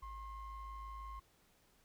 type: ring-modulated tone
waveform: triangle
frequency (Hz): 510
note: C5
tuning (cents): -44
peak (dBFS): -40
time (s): 0.02-1.2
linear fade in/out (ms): 10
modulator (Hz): 563
effects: pink hiss -71 dBFS RMS until 1.84 s

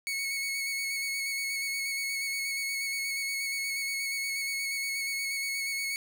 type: tone with vibrato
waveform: sawtooth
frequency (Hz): 2207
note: C#7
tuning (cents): -8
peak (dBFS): -27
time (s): 0.07-5.96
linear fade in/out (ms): 0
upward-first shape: square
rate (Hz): 8.4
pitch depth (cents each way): 17
effects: none

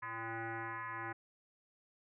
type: tone with frequency modulation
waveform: sine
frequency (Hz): 339.9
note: F4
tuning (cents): -47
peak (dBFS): -39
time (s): 0.02-1.13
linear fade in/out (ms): 10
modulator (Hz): 227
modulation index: 7.4
effects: none

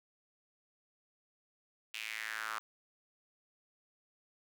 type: tone with high-pass filter sweep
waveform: sawtooth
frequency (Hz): 110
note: A2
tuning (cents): 0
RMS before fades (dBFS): -41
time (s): 1.94-2.59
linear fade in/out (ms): 0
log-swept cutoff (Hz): 2700 to 1200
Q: 4.2
effects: none

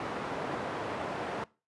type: band-pass noise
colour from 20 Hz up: white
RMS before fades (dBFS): -36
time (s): 0-1.44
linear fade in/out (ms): 2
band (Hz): 140 to 980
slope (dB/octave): 12
effects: noise-tail reverb RT60 0.3 s tail -21 dB re dry + resampled to 24000 Hz

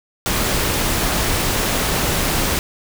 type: noise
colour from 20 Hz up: pink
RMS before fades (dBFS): -19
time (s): 0.26-2.59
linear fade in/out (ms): 0
effects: none

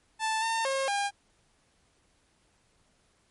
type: tone with pitch steps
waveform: sawtooth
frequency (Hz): 881 / 905 / 539 / 806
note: A5 / A5 / C#5 / G5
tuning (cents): +2 / +48 / -49 / +48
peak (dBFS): -23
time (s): 0.19-1.11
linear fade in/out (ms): 50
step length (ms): 230
effects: pink hiss -68 dBFS RMS until 3.3 s + MP3 48 kbps

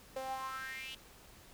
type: tone with high-pass filter sweep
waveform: sawtooth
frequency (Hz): 263.2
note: C4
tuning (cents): +10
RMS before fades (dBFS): -42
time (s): 0.16-0.95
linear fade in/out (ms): 5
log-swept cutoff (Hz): 560 to 3100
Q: 7
effects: pink hiss -58 dBFS RMS until 1.53 s

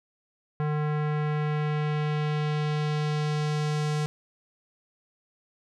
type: tone with low-pass filter sweep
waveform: square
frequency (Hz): 150.7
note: D3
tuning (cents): +45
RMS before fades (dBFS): -27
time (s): 0.6-4.06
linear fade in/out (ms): 0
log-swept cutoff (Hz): 1500 to 7200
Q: 1.1
effects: none

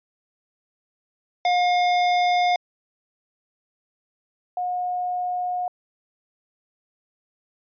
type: tone pair in turn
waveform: square / sine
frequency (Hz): 714 / 721.5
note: F5 / F#5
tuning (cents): +38 / -44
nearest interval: unison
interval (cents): 18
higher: second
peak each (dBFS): -18 / -23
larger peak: first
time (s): 1.45-2.56 / 4.57-5.68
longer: neither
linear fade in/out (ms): 2
effects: resampled to 11025 Hz

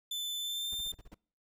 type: tone with pitch glide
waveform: 40% pulse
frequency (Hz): 3520 to 3584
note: A7 to A7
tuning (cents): 0 to +31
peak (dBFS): -33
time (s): 0.11-0.92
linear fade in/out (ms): 5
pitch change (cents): +31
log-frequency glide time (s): 0.39-0.68
type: noise bursts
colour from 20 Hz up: brown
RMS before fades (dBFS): -49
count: 7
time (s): 0.72-1.145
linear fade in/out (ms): 5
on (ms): 29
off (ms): 37
effects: noise-tail reverb RT60 0.5 s tail -25 dB re dry

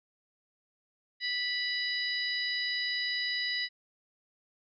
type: harmonic tone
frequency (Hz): 985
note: B5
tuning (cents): -5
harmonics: 2 / 3 / 4 / 5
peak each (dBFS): -33 / -40 / -35 / -36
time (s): 1.2-3.69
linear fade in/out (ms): 50
effects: none

